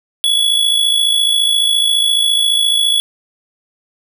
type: tone with amplitude modulation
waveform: square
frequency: 3387 Hz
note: G#7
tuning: 33 cents sharp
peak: -9 dBFS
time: 0.24-3 s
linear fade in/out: 0 ms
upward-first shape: sine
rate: 54.5 Hz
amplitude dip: 55%
effects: none